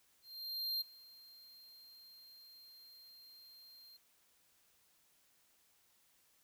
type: tone with ADSR envelope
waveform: square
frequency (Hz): 4186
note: C8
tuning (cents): 0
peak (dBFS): -35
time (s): 0.22-3.97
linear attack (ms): 590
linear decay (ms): 15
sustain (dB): -22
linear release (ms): 6
effects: white hiss -72 dBFS RMS until 6.43 s